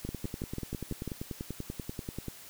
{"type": "two click trains", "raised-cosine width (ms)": 3, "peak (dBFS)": [-22, -23], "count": [7, 24], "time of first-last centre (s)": [[0.09, 1.077], [0.05, 2.283]], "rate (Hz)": [6.08, 10.3], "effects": ["white hiss -50 dBFS RMS until 2.49 s"]}